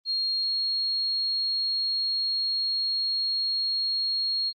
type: tone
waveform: sine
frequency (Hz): 4275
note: C8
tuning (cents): +36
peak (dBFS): -24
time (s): 0.05-4.53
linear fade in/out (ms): 50
effects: Opus 32 kbps